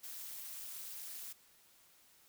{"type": "noise with amplitude modulation", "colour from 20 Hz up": "blue", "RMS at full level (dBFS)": -43, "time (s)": [0.03, 1.33], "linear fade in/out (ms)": 10, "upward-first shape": "sine", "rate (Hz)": 283, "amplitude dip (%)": 85, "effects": ["white hiss -66 dBFS RMS until 2.28 s"]}